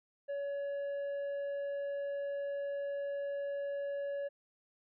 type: tone with tanh clipping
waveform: sine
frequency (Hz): 564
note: C#5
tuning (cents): +30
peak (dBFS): -36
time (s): 0.28-4.29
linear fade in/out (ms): 20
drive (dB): 5
effects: none